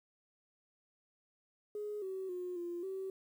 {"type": "tone with pitch steps", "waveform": "sine", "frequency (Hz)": [417.9, 379.8, 360.1, 346.8, 382.6], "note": ["G#4", "F#4", "F#4", "F4", "G4"], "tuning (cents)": [11, 45, -47, -12, -42], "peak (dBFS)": -37, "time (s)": [1.75, 3.1], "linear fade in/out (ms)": 2, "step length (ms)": 270, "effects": ["tanh soft clip ceiling -33 dBFS", "11-bit"]}